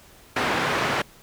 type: band-pass noise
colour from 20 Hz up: white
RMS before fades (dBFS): -24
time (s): 0.36-1.02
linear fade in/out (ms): 5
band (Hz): 110 to 1800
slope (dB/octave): 12
effects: pink hiss -51 dBFS RMS until 1.22 s